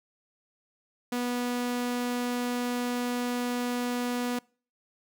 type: tone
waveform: sawtooth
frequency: 244.6 Hz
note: B3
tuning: 16 cents flat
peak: -24 dBFS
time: 1.12-4.39 s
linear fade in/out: 5 ms
effects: noise-tail reverb RT60 0.4 s tail -25 dB re dry